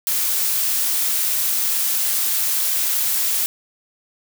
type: noise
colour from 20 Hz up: blue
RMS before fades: -20 dBFS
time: 0.07-3.46 s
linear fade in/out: 0 ms
effects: none